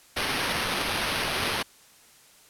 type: noise with sample-and-hold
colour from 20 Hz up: blue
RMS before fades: -28 dBFS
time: 0.16-1.63 s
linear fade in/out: 10 ms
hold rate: 7350 Hz
effects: white hiss -55 dBFS RMS until 2.49 s + low-pass 12000 Hz 12 dB/octave